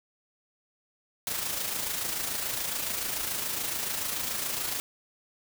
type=noise with amplitude modulation; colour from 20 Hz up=white; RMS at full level=-30 dBFS; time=1.27-4.8 s; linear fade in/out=0 ms; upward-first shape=sine; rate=27 Hz; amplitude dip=45%; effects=none